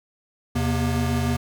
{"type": "tone cluster", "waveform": "square", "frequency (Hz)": [81.6, 131.2, 238.1], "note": ["E2", "C3", "A#3"], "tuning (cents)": [-17, 5, 37], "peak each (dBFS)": -26, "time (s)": [0.55, 1.37], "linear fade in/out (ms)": 10, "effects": []}